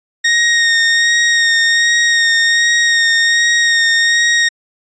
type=tone with vibrato; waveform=sawtooth; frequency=1859 Hz; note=A#6; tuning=5 cents flat; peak=-6 dBFS; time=0.24-4.49 s; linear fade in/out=10 ms; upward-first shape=sine; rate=1.3 Hz; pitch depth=19 cents each way; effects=resampled to 16000 Hz